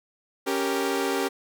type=chord; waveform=sawtooth; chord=G diminished; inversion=second; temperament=equal; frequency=277.2 / 392 / 466.2 Hz; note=Db4 / G4 / Bb4; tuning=0 / 0 / 0 cents; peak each=-25 / -23 / -26 dBFS; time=0.46-1.29 s; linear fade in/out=20 ms; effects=none